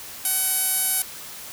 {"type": "tone with band-pass filter", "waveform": "sawtooth", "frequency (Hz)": 755, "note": "F#5", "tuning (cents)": 35, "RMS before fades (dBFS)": -23, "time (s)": [0.25, 1.02], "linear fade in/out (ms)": 2, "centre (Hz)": 11000, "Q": 3.8, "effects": ["white hiss -38 dBFS RMS until 1.52 s"]}